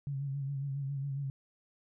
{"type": "tone with vibrato", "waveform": "sine", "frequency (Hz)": 138.59, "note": "C#3", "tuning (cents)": 0, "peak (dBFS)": -33, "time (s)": [0.07, 1.3], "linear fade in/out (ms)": 0, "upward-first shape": "sine", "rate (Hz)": 7.3, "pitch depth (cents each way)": 48, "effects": []}